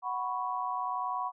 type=chord; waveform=sine; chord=F# suspended fourth; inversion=none; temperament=equal; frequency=740 / 987.8 / 1108.7 Hz; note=F#5 / B5 / C#6; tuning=0 / 0 / 0 cents; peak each=-36 / -34 / -35 dBFS; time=0.02-1.32 s; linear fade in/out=50 ms; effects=none